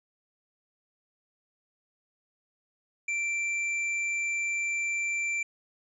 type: tone with hard clipping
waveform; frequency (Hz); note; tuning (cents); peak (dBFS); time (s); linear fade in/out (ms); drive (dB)
sine; 2349; D7; 0; -29; 3.08-5.43; 5; 7
effects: resampled to 22050 Hz